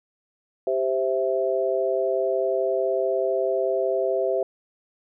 sine chord, C major, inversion second, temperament equal, 392 / 523.3 / 659.3 Hz, G4 / C5 / E5, 0 / 0 / 0 cents, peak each -25 dBFS, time 0.67-4.43 s, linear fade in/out 2 ms, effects none

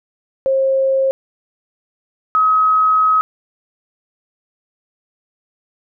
sine tone pair in turn, 535 / 1272.5 Hz, C5 / D#6, +38 / +39 cents, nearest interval octave + minor third, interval 1501 cents, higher second, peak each -12 / -10 dBFS, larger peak second, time 0.46-1.11 / 2.35-3.21 s, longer second, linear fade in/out 0 ms, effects none

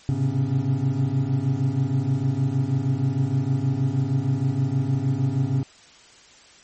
triangle tone cluster, 107.5 / 130.6 / 137 / 252.2 / 277.6 Hz, A2 / C3 / C#3 / B3 / C#4, -40 / -3 / -20 / +36 / +3 cents, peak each -27 / -23 / -21 / -30 / -28 dBFS, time 0.09-5.63 s, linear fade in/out 0 ms, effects white hiss -50 dBFS RMS until 6.63 s + MP3 32 kbps

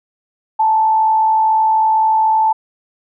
sine tone with frequency modulation, 878 Hz, A5, 4 cents flat, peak -10 dBFS, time 0.59-2.53 s, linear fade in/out 10 ms, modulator 53.4 Hz, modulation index 0.28, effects none

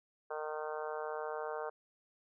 harmonic tone, 153.6 Hz, D#3, 22 cents flat, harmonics 3 / 4 / 5 / 6 / 7 / 8 / 9 / 10, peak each -41 / -43 / -45 / -47 / -48 / -49 / -50 / -51 dBFS, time 0.3-1.7 s, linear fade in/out 10 ms, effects none

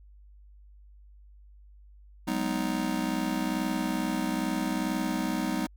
square chord, G# minor seventh, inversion third, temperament just, 186.89 / 207.7 / 249.2 / 311.5 Hz, F#3 / G#3 / B3 / D#4, +18 / 0 / +16 / +2 cents, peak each -35 / -35 / -33 / -33 dBFS, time 2.27-5.67 s, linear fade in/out 10 ms, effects added 50 Hz sine -50 dBFS peak until 5.76 s

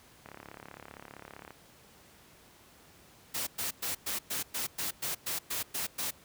click train, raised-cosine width 0.5 ms, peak -30 dBFS, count 45, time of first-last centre 0.26-1.506 s, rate 35.3 Hz
white noise bursts, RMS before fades -34 dBFS, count 12, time 3.34-6.11 s, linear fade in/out 10 ms, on 130 ms, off 110 ms
effects pink hiss -58 dBFS RMS until 6.24 s + high-pass 60 Hz 12 dB/octave

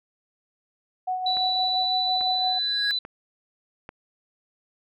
sine tone with tremolo, 740 Hz, F#5, in tune, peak -23 dBFS, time 1.07-2.59 s, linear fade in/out 10 ms, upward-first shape sine, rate 5.9 Hz, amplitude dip 45%
sine tone with pitch glide, 3951 to 3992 Hz, B7 to B7, 0 to +18 cents, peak -23 dBFS, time 1.26-2.99 s, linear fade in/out 5 ms, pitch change +18 cents, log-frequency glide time 1.42-2.57 s
click train, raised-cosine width 0.5 ms, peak -23 dBFS, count 4, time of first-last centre 1.37-3.891 s, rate 1.19 Hz
triangle tone with exponential growth, 1653 Hz, G#6, 9 cents flat, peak -21 dBFS, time 2.31-2.91 s, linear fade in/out 0 ms, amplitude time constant 130 ms
effects none

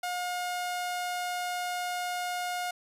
sawtooth tone, 716 Hz, F5, 43 cents sharp, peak -27 dBFS, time 0.03-2.71 s, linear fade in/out 5 ms, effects resampled to 32000 Hz

